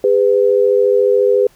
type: tone pair together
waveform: sine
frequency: 405.9 / 500 Hz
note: G#4 / B4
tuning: -40 / +21 cents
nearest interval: major third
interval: 361 cents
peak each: -12 dBFS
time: 0.04-1.47 s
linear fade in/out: 2 ms
effects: pink hiss -51 dBFS RMS until 1.55 s